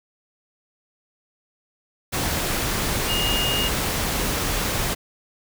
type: tone in noise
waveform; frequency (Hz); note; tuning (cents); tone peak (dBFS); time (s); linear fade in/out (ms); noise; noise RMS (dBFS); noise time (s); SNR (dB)
sine; 2847; F7; +33; -23; 3.08-3.69; 20; pink; -24; 2.12-4.95; -2
effects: none